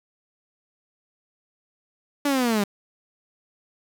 sawtooth linear sweep, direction down, 292.1 to 196 Hz, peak -16 dBFS, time 2.25-2.64 s, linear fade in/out 5 ms, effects 7-bit

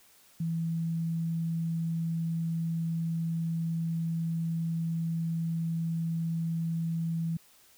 sine tone, 165 Hz, E3, 2 cents sharp, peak -28 dBFS, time 0.4-7.37 s, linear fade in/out 5 ms, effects white hiss -60 dBFS RMS until 7.77 s

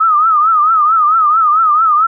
sine tone with vibrato, 1261 Hz, D#6, 23 cents sharp, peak -7 dBFS, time 0-2.07 s, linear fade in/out 10 ms, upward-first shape triangle, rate 4.5 Hz, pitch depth 130 cents each way, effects none

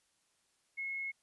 sine tone, 2174 Hz, C#7, 34 cents flat, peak -36 dBFS, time 0.77-1.12 s, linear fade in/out 20 ms, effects white hiss -75 dBFS RMS until 1.22 s + resampled to 24000 Hz

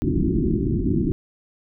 white low-pass noise, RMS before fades -21 dBFS, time 0.02-1.12 s, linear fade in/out 0 ms, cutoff 370 Hz, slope 96 dB/octave, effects none

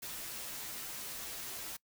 white noise with comb filter, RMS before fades -43 dBFS, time 0.02-1.77 s, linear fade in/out 10 ms, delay 11 ms, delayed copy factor -0.85, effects noise-tail reverb RT60 0.1 s tail -23 dB re dry

